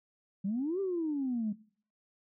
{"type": "exponential two-way sweep", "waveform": "sine", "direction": "up then down", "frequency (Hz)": [185, 399.6, 203.9], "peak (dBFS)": -29, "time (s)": [0.44, 1.53], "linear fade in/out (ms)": 10, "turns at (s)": 0.8, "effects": ["noise-tail reverb RT60 0.5 s tail -20 dB re dry", "tanh soft clip ceiling -25 dBFS"]}